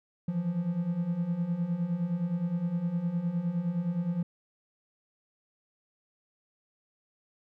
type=beating tone pair; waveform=triangle; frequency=166 / 175.7 Hz; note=E3 / F3; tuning=+12 / +11 cents; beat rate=9.7 Hz; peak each=-32 / -27 dBFS; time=0.28-4.23 s; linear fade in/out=5 ms; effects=none